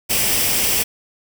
white noise with comb filter, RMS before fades -18 dBFS, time 0.09-0.84 s, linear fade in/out 20 ms, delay 0.37 ms, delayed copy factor +0.5, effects none

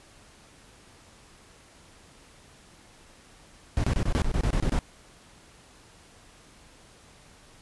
brown noise bursts, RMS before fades -24 dBFS, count 11, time 3.77-4.79 s, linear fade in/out 0 ms, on 70 ms, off 25 ms, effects pink hiss -54 dBFS RMS until 7.61 s + resampled to 24000 Hz

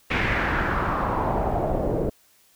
pink noise with low-pass filter sweep, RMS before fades -24 dBFS, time 0.1-2.1 s, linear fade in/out 10 ms, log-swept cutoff 2400 to 460 Hz, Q 2.7, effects white hiss -59 dBFS RMS until 2.55 s

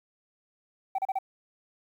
sine tone bursts, 769 Hz, G5, 33 cents flat, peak -23 dBFS, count 4, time 0.95-1.188 s, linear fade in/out 5 ms, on 34 ms, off 34 ms, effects tanh soft clip ceiling -24 dBFS + 10-bit

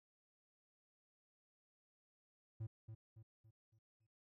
triangle tone with echo, 110.5 Hz, A2, 8 cents sharp, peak -40 dBFS, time 2.6-2.67 s, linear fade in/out 10 ms, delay 280 ms, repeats 5, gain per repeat -7 dB, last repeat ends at 4.07 s, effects none

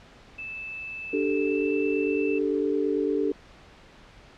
sine tone with pitch glide, 2630 to 2650 Hz, E7 to E7, -5 to +9 cents, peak -33 dBFS, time 0.38-2.39 s, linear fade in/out 10 ms, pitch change +14 cents, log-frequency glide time 1.41-1.57 s
sine chord, D suspended fourth, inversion none, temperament just, 293.7 / 391.6 / 440.5 Hz, D4 / G4 / A4, 0 / -2 / +2 cents, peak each -27 dBFS, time 1.13-3.32 s, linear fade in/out 5 ms
effects pink hiss -51 dBFS RMS until 4.37 s + low-pass 4000 Hz 12 dB/octave

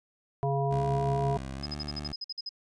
harmonic tone, 138.59 Hz, C#3, in tune, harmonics 1 / 3 / 5 / 7, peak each -28 / -32 / -31 / -36 dBFS, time 0.43-1.37 s, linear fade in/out 0 ms
15% pulse tone with pitch glide, 66.4 to 73.68 Hz, C2 to D2, +26 to +6 cents, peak -30 dBFS, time 0.71-2.13 s, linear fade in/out 5 ms, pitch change +180 cents, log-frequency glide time 1.54-1.68 s
sine tone bursts, 5050 Hz, D#8, 25 cents sharp, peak -33 dBFS, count 11, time 1.63-2.492 s, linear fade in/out 5 ms, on 32 ms, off 51 ms
effects resampled to 22050 Hz

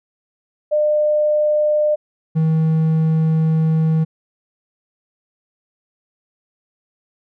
sine / triangle tone pair in turn, 602 / 159.45 Hz, D5 / D#3, +43 / +43 cents, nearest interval octave + major seventh, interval 2300 cents, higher first, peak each -13 / -11 dBFS, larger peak second, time 0.71-1.96 / 2.35-4.05 s, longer second, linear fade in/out 20 ms, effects none

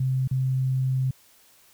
sine tone with dropouts, 130.81 Hz, C3, in tune, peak -21 dBFS, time 0-1.11 s, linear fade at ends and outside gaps 5 ms, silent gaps 0.276-0.311 s, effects white hiss -57 dBFS RMS until 1.73 s

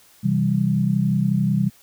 sine chord, C major, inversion none, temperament equal, 130.81 / 164.81 / 196 Hz, C3 / E3 / G3, 0 / 0 / 0 cents, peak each -22 / -22 / -20 dBFS, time 0.23-1.7 s, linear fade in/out 20 ms, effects white hiss -53 dBFS RMS until 1.82 s

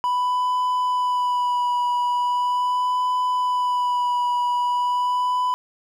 triangle tone with vibrato, 987.8 Hz, B5, in tune, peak -17 dBFS, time 0.04-5.54 s, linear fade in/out 0 ms, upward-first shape sine, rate 0.4 Hz, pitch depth 20 cents each way, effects none

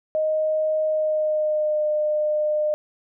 sine tone with pitch glide, 622.3 to 605.6 Hz, D#5 to D#5, 0 to -47 cents, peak -19 dBFS, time 0.15-2.74 s, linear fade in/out 0 ms, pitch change -47 cents, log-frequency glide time 0.85-1.87 s, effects none

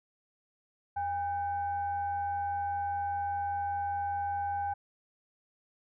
sine tone with frequency modulation, 808 Hz, G#5, 48 cents flat, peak -30 dBFS, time 0.96-4.74 s, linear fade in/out 10 ms, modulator 721 Hz, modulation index 0.37, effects none

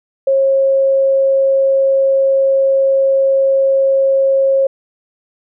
sine tone, 541 Hz, C#5, 42 cents flat, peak -9 dBFS, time 0.27-4.67 s, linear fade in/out 5 ms, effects none

